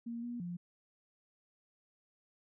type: tone with pitch steps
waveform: sine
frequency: 233.9 / 240.2 / 175 Hz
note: A#3 / B3 / F3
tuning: +6 / -48 / +4 cents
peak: -38 dBFS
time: 0.06-0.57 s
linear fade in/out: 10 ms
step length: 170 ms
effects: none